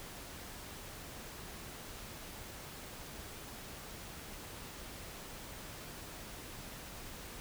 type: silence
effects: pink hiss -48 dBFS RMS until 7.4 s